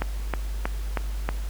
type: click train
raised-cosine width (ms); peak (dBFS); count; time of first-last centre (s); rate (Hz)
0.5; -10; 5; 0.02-1.29; 3.15
effects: added 50 Hz sine -27 dBFS peak until 1.49 s + pink hiss -45 dBFS RMS until 1.49 s